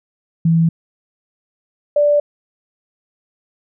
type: tone pair in turn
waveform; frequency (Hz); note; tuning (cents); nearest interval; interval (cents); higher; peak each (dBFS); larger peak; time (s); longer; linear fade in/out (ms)
sine; 164.81 / 585.8; E3 / D5; 0 / -5; octave + minor seventh; 2195; second; -10; neither; 0.45-0.69 / 1.96-2.2; neither; 5
effects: none